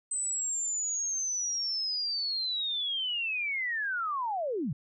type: linear sweep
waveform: sine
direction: down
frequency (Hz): 8150 to 116.54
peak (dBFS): -29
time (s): 0.11-4.73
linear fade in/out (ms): 5
effects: none